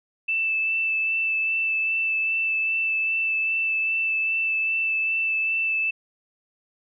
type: tone with vibrato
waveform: sine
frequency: 2644 Hz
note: E7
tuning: 5 cents sharp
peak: -21 dBFS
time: 0.28-5.91 s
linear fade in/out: 10 ms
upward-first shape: sine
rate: 2.5 Hz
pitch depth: 13 cents each way
effects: none